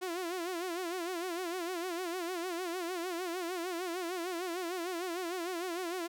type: tone with vibrato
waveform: sawtooth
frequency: 352.9 Hz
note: F4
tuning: 18 cents sharp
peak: -31 dBFS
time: 0.01-6.08 s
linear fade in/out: 20 ms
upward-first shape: sine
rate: 6.6 Hz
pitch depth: 110 cents each way
effects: none